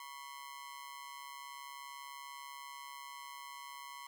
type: ring-modulated tone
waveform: sawtooth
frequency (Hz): 1038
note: C6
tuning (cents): -14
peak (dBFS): -40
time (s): 0-4.07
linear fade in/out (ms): 2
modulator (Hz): 70.2
effects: none